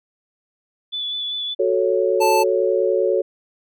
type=tone with vibrato; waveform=sine; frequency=3460 Hz; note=A7; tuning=30 cents flat; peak=-23 dBFS; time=0.92-1.55 s; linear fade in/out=20 ms; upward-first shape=sine; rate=5.2 Hz; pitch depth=17 cents each way
type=chord; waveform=sine; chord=F# minor; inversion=none; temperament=equal; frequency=370 / 440 / 554.4 Hz; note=F#4 / A4 / C#5; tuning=0 / 0 / 0 cents; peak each=-20 dBFS; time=1.59-3.22 s; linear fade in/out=10 ms
type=tone; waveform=square; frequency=880 Hz; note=A5; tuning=in tune; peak=-17 dBFS; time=2.2-2.44 s; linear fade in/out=20 ms
effects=none